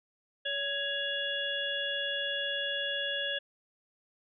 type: harmonic tone with a mistuned harmonic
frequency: 564 Hz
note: C#5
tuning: 30 cents sharp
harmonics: 1 / 3 / 5 / 6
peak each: -38 / -35 / -37 / -35 dBFS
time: 0.45-3.39 s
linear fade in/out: 10 ms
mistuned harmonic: 3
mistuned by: -31 cents
effects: none